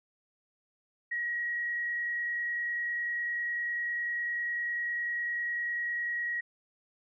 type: tone with frequency modulation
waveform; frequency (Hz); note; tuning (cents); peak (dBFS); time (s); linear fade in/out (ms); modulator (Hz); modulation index
sine; 1903; A#6; +35; -30; 1.11-6.41; 10; 30; 0.5
effects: none